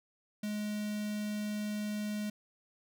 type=tone with notch filter; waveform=square; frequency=209.8 Hz; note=G#3; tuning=18 cents sharp; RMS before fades=-36 dBFS; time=0.43-2.3 s; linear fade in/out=5 ms; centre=920 Hz; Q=0.93; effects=none